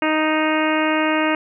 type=harmonic tone; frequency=311.1 Hz; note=D#4; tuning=in tune; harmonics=1 / 2 / 3 / 4 / 5 / 6 / 7 / 8 / 9; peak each=-20 / -23 / -25 / -26 / -27 / -28 / -28 / -29 / -30 dBFS; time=0.02-1.35 s; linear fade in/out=2 ms; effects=none